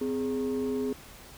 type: tone pair together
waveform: sine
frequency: 256.9 / 415.3 Hz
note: C4 / G#4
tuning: -32 / 0 cents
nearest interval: minor sixth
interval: 832 cents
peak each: -28 dBFS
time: 0.01-0.93 s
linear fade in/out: 5 ms
effects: tanh soft clip ceiling -24 dBFS + pink hiss -49 dBFS RMS until 1.37 s